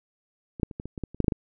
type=clicks; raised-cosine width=3 ms; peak=-24 / -9 / -26 / -20 / -22 / -22 / -17 / -29 / -8 / -17 / -6 / -14 dBFS; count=12; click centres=0.598 / 0.632 / 0.712 / 0.799 / 0.856 / 0.978 / 1.037 / 1.146 / 1.203 / 1.244 / 1.282 / 1.322 s; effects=none